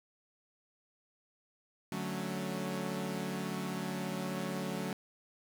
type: chord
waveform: sawtooth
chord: D major seventh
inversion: none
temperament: equal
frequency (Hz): 146.83 / 185 / 220 / 277.2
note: D3 / F#3 / A3 / C#4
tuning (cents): 0 / 0 / 0 / 0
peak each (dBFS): -39 / -34 / -37 / -40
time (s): 1.92-4.93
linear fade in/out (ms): 2
effects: 10-bit